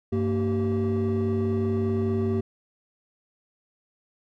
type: tone cluster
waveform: triangle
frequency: 98.2 / 229 / 384.6 Hz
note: G2 / A#3 / G4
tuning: +4 / -31 / -33 cents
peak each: -24 dBFS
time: 0.12-2.41 s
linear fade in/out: 10 ms
effects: tanh soft clip ceiling -15 dBFS